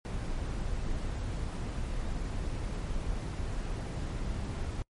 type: noise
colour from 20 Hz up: brown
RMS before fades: -34 dBFS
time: 0.05-4.82 s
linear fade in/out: 0 ms
effects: noise-tail reverb RT60 0.1 s tail -26 dB re dry + MP3 48 kbps